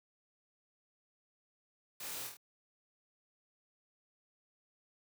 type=noise with echo; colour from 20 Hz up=white; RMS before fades=-45 dBFS; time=2-2.27 s; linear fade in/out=5 ms; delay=25 ms; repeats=4; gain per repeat=-3 dB; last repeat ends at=2.37 s; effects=high-pass 100 Hz 12 dB/octave